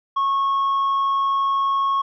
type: tone with tanh clipping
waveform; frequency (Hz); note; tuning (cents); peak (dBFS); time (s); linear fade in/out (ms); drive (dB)
sine; 1097; C#6; -18; -18; 0.16-2.02; 10; 2
effects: none